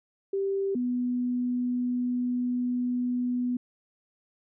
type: tone pair in turn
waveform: sine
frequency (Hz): 392 / 246.9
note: G4 / B3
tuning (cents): 0 / 0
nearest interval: minor sixth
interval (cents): 800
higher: first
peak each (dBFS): -25 / -25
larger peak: neither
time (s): 0.33-0.75 / 0.75-3.57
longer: second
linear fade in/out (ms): 5
effects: none